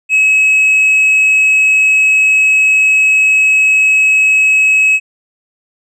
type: tone with tanh clipping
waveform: sine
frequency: 2567 Hz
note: E7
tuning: 47 cents flat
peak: -7 dBFS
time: 0.09-5 s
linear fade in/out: 50 ms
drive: 2 dB
effects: none